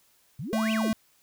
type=exponential two-way sweep; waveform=sine; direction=up then down; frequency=114.7 to 3200 to 155.3 Hz; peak=-32 dBFS; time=0.39-0.93 s; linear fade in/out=5 ms; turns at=0.72 s
type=tone; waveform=square; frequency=220 Hz; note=A3; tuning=in tune; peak=-25 dBFS; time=0.53-0.93 s; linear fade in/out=0 ms
effects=white hiss -64 dBFS RMS until 1.22 s